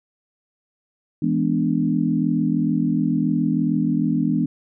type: chord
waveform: sine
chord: E dominant seventh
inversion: none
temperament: equal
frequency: 164.81 / 207.7 / 246.9 / 293.7 Hz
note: E3 / G#3 / B3 / D4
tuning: 0 / 0 / 0 / 0 cents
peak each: -23 / -24 / -22 / -23 dBFS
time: 1.22-4.46 s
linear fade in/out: 5 ms
effects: none